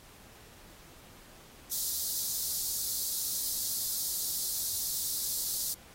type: high-pass noise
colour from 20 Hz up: white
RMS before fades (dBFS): -33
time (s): 1.71-5.74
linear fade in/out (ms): 10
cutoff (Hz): 3900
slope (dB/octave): 48
effects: pink hiss -55 dBFS RMS until 5.94 s + AAC 48 kbps